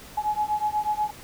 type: beating tone pair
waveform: sine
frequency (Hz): 841 / 849.2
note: G#5 / G#5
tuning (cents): +22 / +38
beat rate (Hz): 8.2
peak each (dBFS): -26 / -26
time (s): 0.17-1.11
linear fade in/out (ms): 10
effects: pink hiss -45 dBFS RMS until 1.23 s